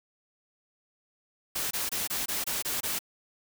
white noise bursts, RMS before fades -31 dBFS, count 8, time 1.55-2.991 s, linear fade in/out 10 ms, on 160 ms, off 23 ms, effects none

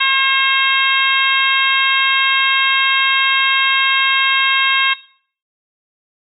harmonic tone, 537 Hz, C5, 45 cents sharp, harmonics 2 / 3 / 4 / 5 / 6 / 7, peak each -19 / -19 / -19 / -19 / -19 / -19 dBFS, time 0-4.94 s, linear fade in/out 10 ms, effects noise-tail reverb RT60 0.5 s tail -18 dB re dry

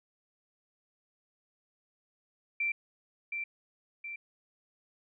sine tone with echo, 2349 Hz, D7, in tune, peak -28 dBFS, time 2.6-2.72 s, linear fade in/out 5 ms, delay 720 ms, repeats 2, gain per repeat -5 dB, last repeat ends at 4.16 s, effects none

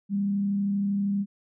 sine tone with frequency modulation, 200 Hz, G3, 35 cents sharp, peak -23 dBFS, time 0.09-1.26 s, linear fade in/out 50 ms, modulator 32.7 Hz, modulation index 0.21, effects none

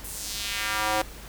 square tone with high-pass filter sweep, 107.3 Hz, A2, 43 cents flat, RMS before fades -29 dBFS, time 0.04-1.02 s, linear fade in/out 5 ms, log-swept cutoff 11000 to 560 Hz, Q 1.3, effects added 50 Hz sine -44 dBFS peak until 1.28 s + pink hiss -44 dBFS RMS until 1.28 s

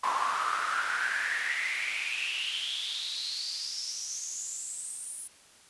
brown noise with high-pass filter sweep, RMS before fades -33 dBFS, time 0.03-5.28 s, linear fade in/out 10 ms, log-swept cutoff 1000 to 10000 Hz, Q 8.2, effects white hiss -57 dBFS RMS until 5.69 s + resampled to 24000 Hz

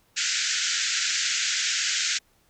white band-pass noise, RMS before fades -26 dBFS, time 0.16-2.19 s, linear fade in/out 20 ms, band 1400 to 7400 Hz, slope 96 dB/octave, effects pink hiss -64 dBFS RMS until 2.49 s

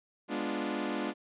sawtooth chord, G# diminished seventh, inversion none, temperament equal, 207.7 / 246.9 / 293.7 / 349.2 Hz, G#3 / B3 / D4 / F4, 0 / 0 / 0 / 0 cents, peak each -34 / -34 / -32 / -34 dBFS, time 0.28-1.14 s, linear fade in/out 50 ms, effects resampled to 8000 Hz

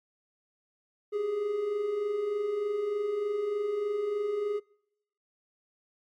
triangle tone pair together, 392 / 415.3 Hz, G4 / G#4, 0 / 0 cents, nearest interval minor second, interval 100 cents, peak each -36 / -26 dBFS, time 1.12-4.6 s, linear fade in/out 20 ms, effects noise-tail reverb RT60 0.8 s tail -26 dB re dry + MP3 96 kbps

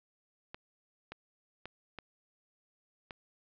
clicks, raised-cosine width 0.3 ms, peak -26 dBFS, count 5, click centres 0.545 / 1.12 / 1.656 / 1.987 / 3.108 s, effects low-pass 4000 Hz 12 dB/octave

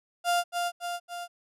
35% pulse tone with echo, 699 Hz, F5, 1 cent sharp, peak -21 dBFS, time 0.24-0.44 s, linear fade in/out 50 ms, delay 280 ms, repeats 3, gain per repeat -4 dB, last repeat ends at 1.28 s, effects resampled to 32000 Hz

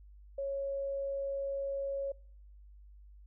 sine tone, 552 Hz, C#5, 7 cents flat, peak -33 dBFS, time 0.38-2.12 s, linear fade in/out 5 ms, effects noise-tail reverb RT60 0.7 s tail -26 dB re dry + added 50 Hz sine -52 dBFS peak until 3.26 s

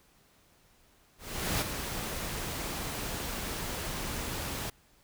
pink noise with ADSR envelope, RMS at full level -29 dBFS, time 1.18-4.7 s, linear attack 430 ms, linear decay 20 ms, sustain -7 dB, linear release 6 ms, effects pink hiss -64 dBFS RMS until 5.03 s

